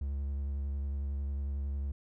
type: tone with vibrato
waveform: triangle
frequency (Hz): 69.8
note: C#2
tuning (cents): +13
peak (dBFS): -30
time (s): 0.01-1.92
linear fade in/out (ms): 5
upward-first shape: triangle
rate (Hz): 11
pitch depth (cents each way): 32
effects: none